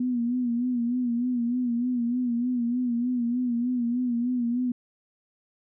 sine tone with vibrato, 243 Hz, B3, 28 cents flat, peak -23 dBFS, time 0-4.72 s, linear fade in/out 5 ms, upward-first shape sine, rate 3.3 Hz, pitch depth 66 cents each way, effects none

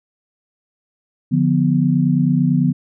sine chord, B diminished, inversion first, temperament equal with one note detuned, 146.83 / 175.83 / 246.9 Hz, D3 / F3 / B3, 0 / +12 / 0 cents, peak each -17 dBFS, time 1.31-2.73 s, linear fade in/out 20 ms, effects none

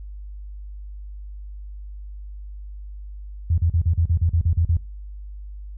sine tone bursts, 83.7 Hz, E2, 27 cents sharp, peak -15 dBFS, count 11, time 3.5-4.77 s, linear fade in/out 5 ms, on 80 ms, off 39 ms, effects noise-tail reverb RT60 0.3 s tail -22 dB re dry + added 50 Hz sine -33 dBFS peak until 5.77 s

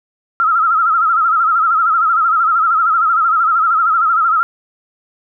sine tone with vibrato, 1318.5 Hz, E6, in tune, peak -10 dBFS, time 0.4-4.43 s, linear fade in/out 0 ms, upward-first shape sine, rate 13 Hz, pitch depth 93 cents each way, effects none

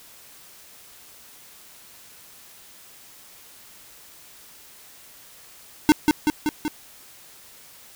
square tone with echo, 302.7 Hz, D#4, 48 cents flat, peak -11 dBFS, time 5.89-5.92 s, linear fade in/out 0 ms, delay 190 ms, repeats 4, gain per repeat -3 dB, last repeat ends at 6.68 s, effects white hiss -48 dBFS RMS until 7.95 s

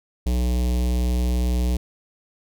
square tone with notch filter, 61.1 Hz, B1, 18 cents flat, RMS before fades -21 dBFS, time 0.26-1.77 s, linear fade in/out 5 ms, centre 1400 Hz, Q 0.51, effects none

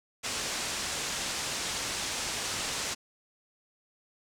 white low-pass noise, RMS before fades -34 dBFS, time 0.23-2.95 s, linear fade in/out 20 ms, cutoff 7900 Hz, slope 24 dB/octave, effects none

